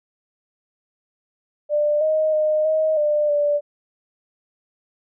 sine tone with pitch steps, 594 / 624 / 615 / 628 / 597 / 585 Hz, D5 / D#5 / D#5 / D#5 / D5 / D5, +20 / +5 / -20 / +16 / +28 / -7 cents, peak -16 dBFS, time 1.69-3.61 s, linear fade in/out 50 ms, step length 320 ms, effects none

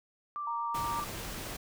sine tone with vibrato, 1174 Hz, D6, 1 cent flat, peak -34 dBFS, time 0.36-1.04 s, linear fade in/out 0 ms, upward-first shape triangle, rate 8.3 Hz, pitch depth 13 cents each way
sine tone, 932.3 Hz, A#5, in tune, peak -34 dBFS, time 0.47-1 s, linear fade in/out 2 ms
pink noise, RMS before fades -40 dBFS, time 0.74-1.57 s, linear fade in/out 10 ms
effects none

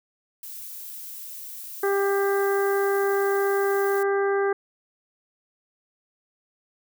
violet noise, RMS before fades -38 dBFS, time 0.43-4.03 s, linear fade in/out 2 ms
harmonic tone, 396.7 Hz, G4, 21 cents sharp, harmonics 1 / 2 / 3 / 4 / 5, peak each -21 / -30 / -32 / -31 / -39 dBFS, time 1.83-4.53 s, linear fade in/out 5 ms
effects none

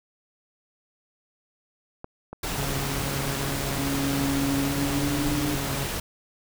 clicks, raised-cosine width 1 ms, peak -22 dBFS, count 5, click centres 2.044 / 2.33 / 2.647 / 4.005 / 4.132 s
pink noise, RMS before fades -30 dBFS, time 2.43-6 s, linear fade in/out 5 ms
sawtooth tone, 138.3 Hz, C#3, 4 cents flat, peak -26 dBFS, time 2.58-5.86 s, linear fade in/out 0 ms
sine tone with pitch glide, 277.2 to 295.4 Hz, C#4 to D4, 0 to +10 cents, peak -26 dBFS, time 3.78-5.55 s, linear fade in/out 5 ms, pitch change +110 cents, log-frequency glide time 4.57-5.37 s
effects none

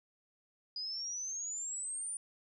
sine exponential sweep, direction up, 4900 to 9397 Hz, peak -37 dBFS, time 0.76-2.17 s, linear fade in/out 2 ms, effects none

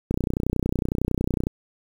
click train, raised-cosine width 3 ms, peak -10 dBFS, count 43, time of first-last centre 0.11-1.469 s, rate 30.9 Hz, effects 7-bit

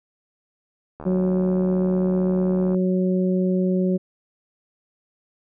click train, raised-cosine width 1 ms, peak -22 dBFS, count 133, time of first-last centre 1-2.746 s, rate 75.6 Hz
harmonic tone, 184.6 Hz, F#3, 4 cents flat, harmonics 1 / 2 / 3, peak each -19 / -24 / -29 dBFS, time 1.05-3.98 s, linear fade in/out 20 ms
effects none

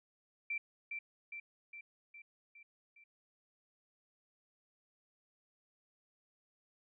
sine tone with echo, 2346 Hz, D7, 2 cents flat, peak -35 dBFS, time 0.5-0.58 s, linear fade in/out 5 ms, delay 410 ms, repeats 6, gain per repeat -4 dB, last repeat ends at 3.04 s, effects none

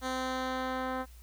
10% pulse tone with low-pass filter sweep, 258.6 Hz, C4, 20 cents flat, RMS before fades -34 dBFS, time 0.01-1.06 s, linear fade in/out 50 ms, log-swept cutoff 8900 to 1700 Hz, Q 0.73, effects added 60 Hz sine -49 dBFS peak until 1.22 s + white hiss -61 dBFS RMS until 1.22 s

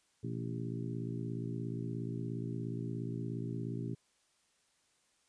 harmonic tone with a mistuned harmonic, 57 Hz, A#1, 38 cents flat, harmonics 2 / 3 / 4 / 5 / 6 / 7, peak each -39 / -43 / -44 / -45 / -47 / -48 dBFS, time 0.23-3.95 s, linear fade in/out 10 ms, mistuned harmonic 2, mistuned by +120 cents, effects white hiss -73 dBFS RMS until 5.28 s + resampled to 22050 Hz

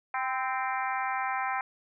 harmonic tone with a mistuned harmonic, 261.6 Hz, C4, in tune, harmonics 3 / 4 / 5 / 6 / 7 / 8 / 9, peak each -32 / -34 / -36 / -38 / -39 / -40 / -41 dBFS, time 0.14-1.61 s, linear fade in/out 2 ms, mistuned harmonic 4, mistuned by -35 cents, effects none

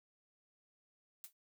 blue noise with exponential decay, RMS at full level -45 dBFS, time 1.24-1.33 s, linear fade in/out 1 ms, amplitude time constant 19 ms, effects noise-tail reverb RT60 0.1 s tail -23 dB re dry

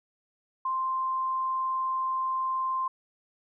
sine tone, 1046.5 Hz, C6, in tune, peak -26 dBFS, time 0.65-2.88 s, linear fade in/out 5 ms, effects none

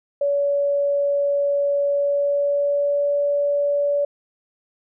sine tone with pitch glide, 568 to 573.9 Hz, C#5 to D5, +42 to -40 cents, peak -17 dBFS, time 0.21-4.05 s, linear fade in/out 5 ms, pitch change +18 cents, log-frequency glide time 1.87-3.13 s, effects none

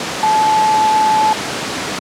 sine tone in noise, 866 Hz, A5, 28 cents flat, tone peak -10 dBFS, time 0.23-1.33 s, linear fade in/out 2 ms, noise pink, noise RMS -20 dBFS, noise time 0-1.99 s, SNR +7 dB, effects high-pass 200 Hz 12 dB/octave + low-pass 7000 Hz 12 dB/octave

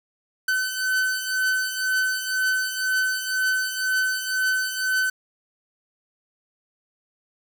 45% pulse beating tone pair, 1518 / 1520 Hz, F#6 / F#6, +44 / +46 cents, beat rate 2 Hz, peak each -27 / -23 dBFS, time 0.48-5.1 s, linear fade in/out 5 ms, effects none

